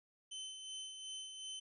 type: tone with tremolo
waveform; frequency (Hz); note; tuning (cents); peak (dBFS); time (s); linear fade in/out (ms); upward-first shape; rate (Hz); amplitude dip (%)
sawtooth; 3060; G7; -42; -40; 0.31-1.6; 10; sine; 2.7; 45
effects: resampled to 24000 Hz